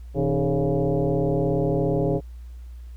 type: tone with frequency modulation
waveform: sine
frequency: 123.47 Hz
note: B2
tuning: in tune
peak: -19 dBFS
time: 0.14-2.21 s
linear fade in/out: 50 ms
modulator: 142 Hz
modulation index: 3.4
effects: added 60 Hz sine -36 dBFS peak until 2.96 s + pink hiss -62 dBFS RMS until 2.96 s